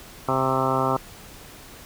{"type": "harmonic tone with a mistuned harmonic", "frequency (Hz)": 131.8, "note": "C3", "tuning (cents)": 13, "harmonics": [1, 2, 3, 4, 5, 6, 7, 8, 9, 10], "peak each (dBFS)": [-29, -29, -29, -29, -29, -29, -29, -29, -29, -29], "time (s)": [0.28, 0.97], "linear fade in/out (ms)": 5, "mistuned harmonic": 8, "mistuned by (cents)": 16, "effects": ["pink hiss -44 dBFS RMS until 1.85 s"]}